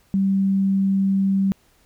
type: tone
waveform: sine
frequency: 194.3 Hz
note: G3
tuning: 15 cents flat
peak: -16 dBFS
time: 0.14-1.52 s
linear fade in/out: 0 ms
effects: pink hiss -59 dBFS RMS until 1.85 s